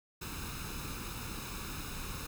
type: noise with comb filter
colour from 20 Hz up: pink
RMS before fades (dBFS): -41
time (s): 0.21-2.27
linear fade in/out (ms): 10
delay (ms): 0.77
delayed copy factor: +0.65
effects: none